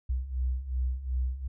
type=beating tone pair; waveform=sine; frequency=61.8 / 64.5 Hz; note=B1 / C2; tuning=+2 / -24 cents; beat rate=2.7 Hz; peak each=-33 / -29 dBFS; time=0.09-1.48 s; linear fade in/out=10 ms; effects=none